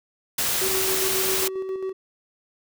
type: noise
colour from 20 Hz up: white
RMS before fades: -24 dBFS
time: 0.38-1.48 s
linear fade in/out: 5 ms
type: tone with tremolo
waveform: triangle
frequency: 380 Hz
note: F#4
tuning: 46 cents sharp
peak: -23 dBFS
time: 0.61-1.93 s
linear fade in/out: 10 ms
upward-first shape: square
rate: 7.4 Hz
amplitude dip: 40%
effects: none